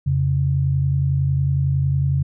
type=tone pair together; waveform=sine; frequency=86.2 / 137.13 Hz; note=F2 / C#3; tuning=-22 / -18 cents; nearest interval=minor sixth; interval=804 cents; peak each=-22 / -17 dBFS; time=0.06-2.23 s; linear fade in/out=10 ms; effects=none